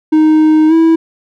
triangle tone with pitch glide, 311.1 to 326.2 Hz, D#4 to E4, 0 to -18 cents, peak -3 dBFS, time 0.12-0.96 s, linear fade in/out 10 ms, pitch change +82 cents, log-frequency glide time 0.68-0.73 s, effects none

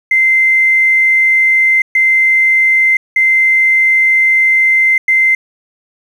triangle tone bursts at uneven times, 2078 Hz, C7, 12 cents flat, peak -3 dBFS, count 4, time 0.11-1.82 / 1.95-2.97 / 3.16-4.98 / 5.08-5.35 s, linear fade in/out 5 ms, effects tanh soft clip ceiling -5 dBFS

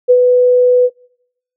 sine tone with ADSR envelope, 496.5 Hz, B4, 9 cents sharp, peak -3 dBFS, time 0.08-0.9 s, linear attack 25 ms, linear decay 63 ms, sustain -3 dB, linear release 49 ms, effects noise-tail reverb RT60 0.9 s tail -26 dB re dry

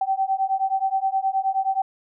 sine beating tone pair, 767 / 776.5 Hz, G5 / G5, -38 / -17 cents, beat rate 9.5 Hz, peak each -23 dBFS, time 0.01-1.82 s, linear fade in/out 5 ms, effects none

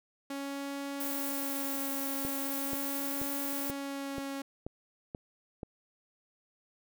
sawtooth tone with vibrato, 277.2 Hz, C#4, in tune, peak -32 dBFS, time 0.3-4.42 s, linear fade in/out 5 ms, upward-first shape sine, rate 0.41 Hz, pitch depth 15 cents each way
violet noise, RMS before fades -37 dBFS, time 1-3.71 s, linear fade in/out 5 ms
click train, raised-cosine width 2 ms, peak -25 dBFS, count 8, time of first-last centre 2.25-5.632 s, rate 2.07 Hz
effects none

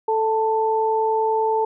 sine tone pair together, 440 / 885.1 Hz, A4 / A5, 0 / +10 cents, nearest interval octave, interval 1210 cents, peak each -20 dBFS, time 0.08-1.65 s, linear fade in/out 5 ms, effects none

